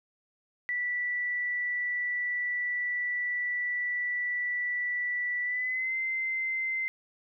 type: tone with pitch glide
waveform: sine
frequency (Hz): 1963 to 2074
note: B6 to C7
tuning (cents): -11 to -16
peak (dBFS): -28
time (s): 0.69-6.88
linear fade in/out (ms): 0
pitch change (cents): +95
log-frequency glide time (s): 5.43-5.95
effects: none